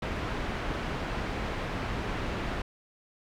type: low-pass noise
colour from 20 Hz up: pink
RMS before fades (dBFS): -33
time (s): 0.02-2.62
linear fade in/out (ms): 5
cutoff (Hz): 2500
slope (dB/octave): 12
effects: none